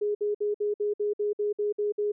sine tone bursts, 415.3 Hz, G#4, in tune, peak -24 dBFS, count 11, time 0.01-2.12 s, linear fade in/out 10 ms, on 140 ms, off 57 ms, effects none

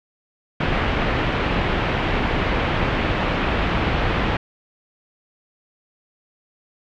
pink low-pass noise, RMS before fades -21 dBFS, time 0.6-4.37 s, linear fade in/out 5 ms, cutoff 3000 Hz, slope 24 dB/octave, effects none

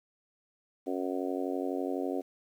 harmonic tone, 92 Hz, F#2, 9 cents flat, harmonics 3 / 4 / 5 / 6 / 7 / 8, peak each -34 / -36 / -38 / -40 / -41 / -42 dBFS, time 0.86-2.22 s, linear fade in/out 20 ms, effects 10-bit

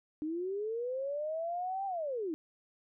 sine linear two-way sweep, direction up then down, 298.8 to 794 to 298.8 Hz, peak -33 dBFS, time 0.22-2.34 s, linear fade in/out 0 ms, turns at 1.86 s, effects none

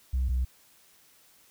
sine tone pair in turn, 64.3 / 63.16 Hz, C2 / B1, -30 / +39 cents, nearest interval unison, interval 31 cents, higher first, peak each -22 dBFS, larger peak neither, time 0.13-0.29 / 0.29-0.45 s, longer neither, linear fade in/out 10 ms, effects tanh soft clip ceiling -22 dBFS + white hiss -60 dBFS RMS until 1.5 s

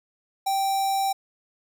square tone with notch filter, 781 Hz, G5, 7 cents flat, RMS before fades -24 dBFS, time 0.46-1.13 s, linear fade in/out 10 ms, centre 2100 Hz, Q 1.3, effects none

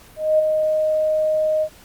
sine tone with ADSR envelope, 621 Hz, D#5, 3 cents flat, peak -11 dBFS, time 0.16-1.69 s, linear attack 230 ms, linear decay 13 ms, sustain -5 dB, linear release 67 ms, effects pink hiss -47 dBFS RMS until 1.84 s + Opus 48 kbps

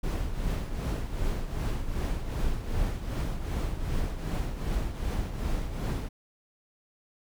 brown noise with tremolo, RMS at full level -27 dBFS, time 0.03-6.09 s, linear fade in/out 10 ms, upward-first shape triangle, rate 2.6 Hz, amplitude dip 65%, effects none

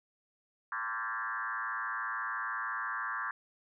sine tone with frequency modulation, 1375 Hz, F6, 27 cents flat, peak -33 dBFS, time 0.72-3.31 s, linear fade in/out 2 ms, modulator 114 Hz, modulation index 3.3, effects none

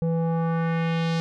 square tone with low-pass filter sweep, 165.1 Hz, E3, 3 cents sharp, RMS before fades -24 dBFS, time 0.02-1.2 s, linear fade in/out 0 ms, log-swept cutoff 460 to 5000 Hz, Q 1.5, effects none

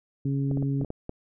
harmonic tone, 138.2 Hz, C#3, 5 cents flat, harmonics 1 / 2 / 3, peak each -25 / -29 / -40 dBFS, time 0.25-0.84 s, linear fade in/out 5 ms
clicks, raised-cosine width 2 ms, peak -20 dBFS, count 7, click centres 0.513 / 0.573 / 0.626 / 0.813 / 0.847 / 0.904 / 1.094 s
effects none

